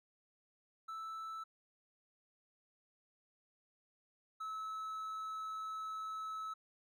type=tone pair in turn; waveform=triangle; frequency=1317 / 1298.9 Hz; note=E6 / E6; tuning=-2 / -26 cents; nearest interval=unison; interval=24 cents; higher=first; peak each=-40 / -38 dBFS; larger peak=second; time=0.88-1.44 / 4.4-6.54 s; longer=second; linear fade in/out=10 ms; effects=MP3 96 kbps

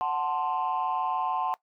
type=chord; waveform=sine; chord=F# diminished; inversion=none; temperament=equal; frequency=740 / 880 / 1046.5 Hz; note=F#5 / A5 / C6; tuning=0 / 0 / 0 cents; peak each=-29 dBFS; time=0.01-1.54 s; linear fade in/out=0 ms; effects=noise-tail reverb RT60 0.1 s tail -20 dB re dry + tanh soft clip ceiling -20 dBFS

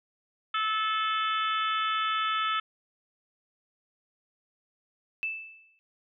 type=harmonic tone; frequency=435.1 Hz; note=A4; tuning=19 cents flat; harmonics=3 / 4 / 5 / 6 / 7 / 8; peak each=-27 / -36 / -39 / -38 / -36 / -37 dBFS; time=0.54-2.6 s; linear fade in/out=5 ms
type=tone with exponential decay; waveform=sine; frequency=2637 Hz; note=E7; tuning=in tune; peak=-26 dBFS; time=5.23-5.79 s; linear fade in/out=0 ms; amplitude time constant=120 ms
effects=none

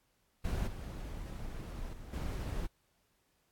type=noise with level steps; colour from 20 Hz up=brown; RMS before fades=-34 / -42 / -47 / -37 dBFS; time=0.44-2.67 s; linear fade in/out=10 ms; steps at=0.67 / 1.93 / 2.13 s; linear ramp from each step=5 ms; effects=pink hiss -75 dBFS RMS until 3.51 s + AAC 64 kbps

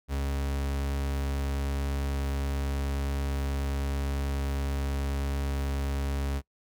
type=tone; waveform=40% pulse; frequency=69.3 Hz; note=C#2; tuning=in tune; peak=-27 dBFS; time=0.08-6.42 s; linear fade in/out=50 ms; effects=noise-tail reverb RT60 0.1 s tail -24 dB re dry

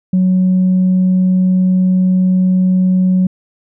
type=tone; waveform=sine; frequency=184.8 Hz; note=F#3; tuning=2 cents flat; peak=-7 dBFS; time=0.13-3.27 s; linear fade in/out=5 ms; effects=tanh soft clip ceiling -6 dBFS

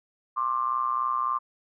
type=ring-modulated tone; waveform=triangle; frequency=61.74 Hz; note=B1; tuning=in tune; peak=-19 dBFS; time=0.36-1.39 s; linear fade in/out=20 ms; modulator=1120 Hz; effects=none

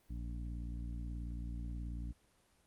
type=harmonic tone; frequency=58.5 Hz; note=A#1; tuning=7 cents sharp; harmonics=1 / 2 / 3 / 4 / 5; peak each=-40 / -49 / -51 / -54 / -54 dBFS; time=0.09-2.13 s; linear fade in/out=20 ms; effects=pink hiss -71 dBFS RMS until 2.66 s + Opus 24 kbps

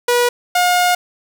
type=tone pair in turn; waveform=sawtooth; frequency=485 / 715.6 Hz; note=B4 / F5; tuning=-31 / +42 cents; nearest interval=perfect fifth; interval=673 cents; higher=second; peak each=-8 dBFS; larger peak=neither; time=0.08-0.29 / 0.55-0.95 s; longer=second; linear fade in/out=5 ms; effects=none

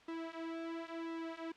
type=tone with flanger; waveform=sawtooth; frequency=329.6 Hz; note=E4; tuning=in tune; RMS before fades=-43 dBFS; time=0.08-1.52 s; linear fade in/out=5 ms; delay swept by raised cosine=1.3 to 5.1 ms; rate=0.96 Hz; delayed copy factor=-0.85; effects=white hiss -61 dBFS RMS until 1.56 s + low-pass 3000 Hz 12 dB/octave

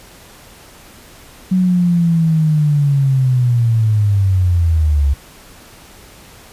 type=linear sweep; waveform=sine; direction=down; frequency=186.9 to 67.8 Hz; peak=-10 dBFS; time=1.51-5.14 s; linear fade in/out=10 ms; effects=pink hiss -41 dBFS RMS until 6.52 s + resampled to 32000 Hz

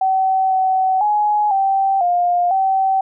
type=tone with pitch steps; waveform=sine; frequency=762 / 756 / 838 / 778 / 706 / 769 Hz; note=G5 / F#5 / G#5 / G5 / F5 / G5; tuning=-49 / +37 / +15 / -13 / +19 / -33 cents; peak=-13 dBFS; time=0.01-3.01 s; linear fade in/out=5 ms; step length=500 ms; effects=none

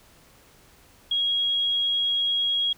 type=tone; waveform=sine; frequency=3297 Hz; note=G#7; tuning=13 cents flat; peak=-21 dBFS; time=1.11-2.73 s; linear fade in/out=5 ms; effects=pink hiss -55 dBFS RMS until 2.77 s

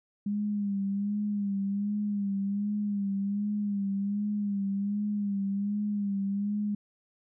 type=tone with vibrato; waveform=sine; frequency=202.4 Hz; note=G#3; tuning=44 cents flat; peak=-27 dBFS; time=0.26-6.75 s; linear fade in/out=5 ms; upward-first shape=sine; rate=1.3 Hz; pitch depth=50 cents each way; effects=none

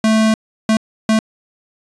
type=tone bursts at uneven times; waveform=square; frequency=219.5 Hz; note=A3; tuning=4 cents flat; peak=-11 dBFS; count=3; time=0.04-0.34 / 0.69-0.77 / 1.09-1.19 s; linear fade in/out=2 ms; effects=resampled to 22050 Hz + 7-bit

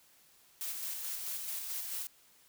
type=noise with tremolo; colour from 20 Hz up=blue; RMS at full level=-38 dBFS; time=0.61-2.07 s; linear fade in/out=0 ms; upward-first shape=square; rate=4.6 Hz; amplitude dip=30%; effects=white hiss -64 dBFS RMS until 2.48 s

